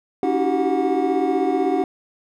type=tone cluster; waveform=triangle; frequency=281.6 / 323.2 / 374.8 / 390.7 / 730 Hz; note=C#4 / E4 / F#4 / G4 / F#5; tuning=+27 / -34 / +22 / -6 / -24 cents; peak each=-22 dBFS; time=0.23-1.84 s; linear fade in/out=2 ms; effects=none